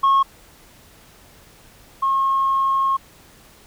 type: tone pair in turn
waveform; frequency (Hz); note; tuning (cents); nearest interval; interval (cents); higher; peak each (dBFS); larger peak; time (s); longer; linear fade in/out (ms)
sine; 1090 / 1081.2; C#6 / C#6; -29 / -44; unison; 15; first; -10 / -15; first; 0.03-0.23 / 2.02-2.97; second; 10
effects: tanh soft clip ceiling -11 dBFS + pink hiss -49 dBFS RMS until 3.66 s

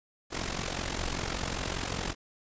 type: noise with amplitude modulation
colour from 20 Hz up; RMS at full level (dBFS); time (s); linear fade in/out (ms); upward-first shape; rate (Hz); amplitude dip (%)
pink; -30; 0.3-2.15; 50; sine; 45.1; 75
effects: resampled to 16000 Hz

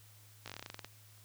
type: slowing click train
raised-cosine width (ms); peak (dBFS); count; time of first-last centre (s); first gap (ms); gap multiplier
0.2; -26; 13; 0.46-0.846; 17; 1.11
effects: added 105 Hz sine -59 dBFS peak until 1.24 s + white hiss -62 dBFS RMS until 1.24 s

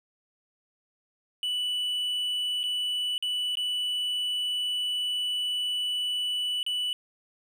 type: tone with dropouts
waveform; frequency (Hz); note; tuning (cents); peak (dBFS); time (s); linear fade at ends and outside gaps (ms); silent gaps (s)
triangle; 2966; F#7; +4; -25; 1.43-6.93; 1; 2.632-2.638 / 3.18-3.225 / 3.554-3.571 / 6.63-6.664
effects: none

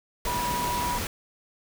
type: tone in noise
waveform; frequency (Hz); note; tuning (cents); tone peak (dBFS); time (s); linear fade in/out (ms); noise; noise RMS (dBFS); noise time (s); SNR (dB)
sine; 974; B5; -24; -27; 0.27-0.98; 2; pink; -31; 0.25-1.07; +1
effects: none

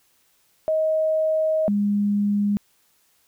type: tone pair in turn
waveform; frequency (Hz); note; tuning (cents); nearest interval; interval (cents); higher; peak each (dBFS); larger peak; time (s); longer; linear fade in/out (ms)
sine; 630 / 204.4; D#5 / G#3; +21 / -27; octave + perfect fifth; 1948; first; -18; neither; 0.68-1.68 / 1.68-2.57; first; 0
effects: white hiss -63 dBFS RMS until 3.27 s

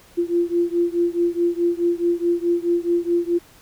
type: beating tone pair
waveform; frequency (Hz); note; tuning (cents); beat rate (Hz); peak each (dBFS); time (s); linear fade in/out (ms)
sine; 343.2 / 347.9; F4 / F4; -30 / -7; 4.7; -20 / -21; 0.17-3.39; 20
effects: pink hiss -50 dBFS RMS until 3.61 s

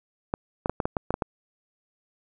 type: clicks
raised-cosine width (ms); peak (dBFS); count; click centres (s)
1; -11; 9; 0.339 / 0.659 / 0.696 / 0.802 / 0.855 / 0.968 / 1.106 / 1.141 / 1.222
effects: none

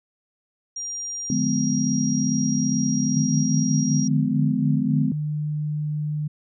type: tone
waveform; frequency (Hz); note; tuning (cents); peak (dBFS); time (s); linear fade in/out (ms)
sine; 5700; F8; +34; -28; 0.76-4.08; 5
type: chord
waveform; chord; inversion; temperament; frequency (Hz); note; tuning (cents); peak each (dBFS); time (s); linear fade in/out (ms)
sine; D diminished seventh; none; just; 146.83 / 176.2 / 211.4 / 253.7; D3 / F3 / Ab3 / Cb4; 0 / +16 / +31 / +47; -27 / -29 / -24 / -23; 1.3-5.12; 2
type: tone with pitch glide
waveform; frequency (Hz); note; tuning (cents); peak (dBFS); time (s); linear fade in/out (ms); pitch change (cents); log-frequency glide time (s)
sine; 152 to 150.51; D#3 to D3; -40 to +43; -23; 3.16-6.28; 10; -17; 3.95-4.29
effects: none

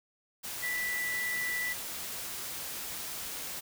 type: tone in noise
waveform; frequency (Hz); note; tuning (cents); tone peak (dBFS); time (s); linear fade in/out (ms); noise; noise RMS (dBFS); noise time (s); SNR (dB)
sine; 1972; B6; -3; -31; 0.62-1.74; 20; white; -39; 0.43-3.61; +5
effects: none

